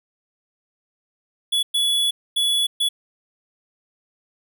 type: tone bursts at uneven times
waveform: square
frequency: 3408 Hz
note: G#7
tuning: 44 cents sharp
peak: -18 dBFS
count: 4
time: 1.52-1.63 / 1.74-2.11 / 2.36-2.67 / 2.8-2.89 s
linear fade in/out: 10 ms
effects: none